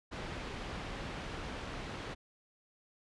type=low-pass noise; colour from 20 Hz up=pink; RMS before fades=-42 dBFS; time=0.11-2.15 s; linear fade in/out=20 ms; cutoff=3400 Hz; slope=12 dB/octave; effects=resampled to 24000 Hz